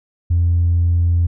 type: tone with tanh clipping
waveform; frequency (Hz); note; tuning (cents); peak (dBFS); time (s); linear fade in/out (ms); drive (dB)
triangle; 85.7; F2; -32; -12; 0.3-1.27; 10; 5
effects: none